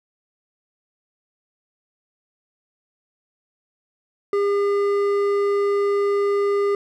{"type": "tone with hard clipping", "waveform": "triangle", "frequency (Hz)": 403.8, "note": "G#4", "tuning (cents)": -49, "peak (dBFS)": -19, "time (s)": [4.33, 6.75], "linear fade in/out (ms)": 2, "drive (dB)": 12, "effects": []}